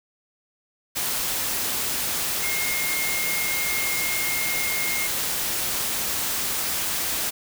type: tone in noise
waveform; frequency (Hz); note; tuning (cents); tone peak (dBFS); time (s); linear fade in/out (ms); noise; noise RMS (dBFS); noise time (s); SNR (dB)
sine; 2138; C7; +37; -27; 2.42-5.08; 20; white; -26; 0.95-7.31; -4
effects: none

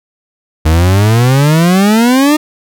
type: exponential sweep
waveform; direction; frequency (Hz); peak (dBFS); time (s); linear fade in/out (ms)
40% pulse; up; 76.3 to 309.6; -5; 0.65-2.37; 10
effects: none

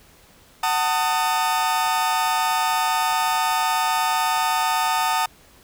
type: chord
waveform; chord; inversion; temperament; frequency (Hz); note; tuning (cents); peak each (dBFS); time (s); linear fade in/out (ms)
40% pulse; D# diminished; first; just; 746.7 / 896 / 1244.5; F#5 / A5 / D#6; +16 / +31 / 0; -24 / -21 / -24; 0.63-5.26; 5
effects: pink hiss -52 dBFS RMS until 5.63 s

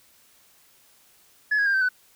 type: tone with pitch steps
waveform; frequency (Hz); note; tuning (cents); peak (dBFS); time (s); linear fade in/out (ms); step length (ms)
sine; 1704 / 1650.7 / 1599.1 / 1549.1 / 1500.7; G#6 / G#6 / G6 / G6 / F#6; +44 / -11 / +34 / -21 / +24; -17; 1.51-1.89; 10; 76
effects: tanh soft clip ceiling -17 dBFS + white hiss -58 dBFS RMS until 2.15 s

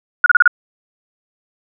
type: tone bursts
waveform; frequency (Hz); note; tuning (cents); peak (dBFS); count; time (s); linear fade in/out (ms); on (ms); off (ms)
sine; 1445; F#6; -41; -5; 5; 0.24-0.477; 2; 21; 33
effects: none

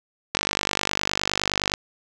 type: click train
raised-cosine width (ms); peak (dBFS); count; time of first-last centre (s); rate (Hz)
0.2; -3; 70; 0.35-1.738; 49.7
effects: none

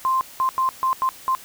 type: tone bursts at uneven times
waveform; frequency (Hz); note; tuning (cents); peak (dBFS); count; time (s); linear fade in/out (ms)
sine; 1046.5; C6; 0; -17; 6; 0.05-0.21 / 0.4-0.49 / 0.58-0.69 / 0.83-0.93 / 1.02-1.09 / 1.28-1.35; 0
effects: white hiss -43 dBFS RMS until 1.44 s

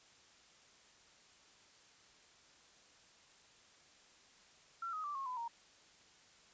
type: tone with pitch steps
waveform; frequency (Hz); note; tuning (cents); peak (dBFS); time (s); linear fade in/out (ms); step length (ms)
sine; 1358 / 1259.8 / 1168.6 / 1084.1 / 1005.7 / 932.9; F6 / D#6 / D6 / C#6 / B5 / A#5; -49 / +21 / -9 / -39 / +31 / +1; -39; 4.82-5.48; 5; 110
effects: white hiss -64 dBFS RMS until 6.53 s + resampled to 16000 Hz

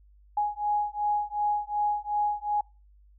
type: beating tone pair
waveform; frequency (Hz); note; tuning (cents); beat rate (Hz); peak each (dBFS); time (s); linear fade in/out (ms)
sine; 830.6 / 833.3; G#5 / G#5; 0 / +6; 2.7; -28; 0.37-2.61; 5
effects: noise-tail reverb RT60 0.3 s tail -25 dB re dry + added 50 Hz sine -54 dBFS peak until 3.18 s

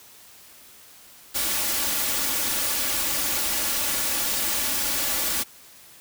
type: noise with comb filter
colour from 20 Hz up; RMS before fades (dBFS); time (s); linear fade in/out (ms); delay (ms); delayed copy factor
white; -25; 1.34-5.44; 20; 3.5; +0.6
effects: white hiss -49 dBFS RMS until 6 s

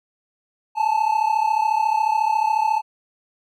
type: tone pair together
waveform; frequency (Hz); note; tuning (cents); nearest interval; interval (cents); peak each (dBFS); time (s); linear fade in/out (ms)
triangle; 855 / 889.1; A5 / A5; -50 / +18; minor second; 68; -18; 0.75-2.82; 50
effects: none

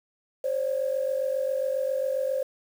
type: tone pair together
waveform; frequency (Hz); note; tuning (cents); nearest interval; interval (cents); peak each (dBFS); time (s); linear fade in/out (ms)
sine; 528.6 / 576; C5 / D5; +18 / -34; minor second; 148; -25 / -29; 0.44-2.43; 5
effects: tanh soft clip ceiling -17 dBFS + 8-bit

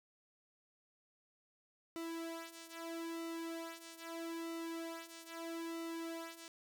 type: tone with flanger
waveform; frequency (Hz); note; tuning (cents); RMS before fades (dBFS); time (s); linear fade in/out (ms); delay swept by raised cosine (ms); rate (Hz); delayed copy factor
sawtooth; 331.2; E4; +8; -45; 1.96-6.48; 0; 1.2 to 3.1; 0.78; -0.75
effects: none

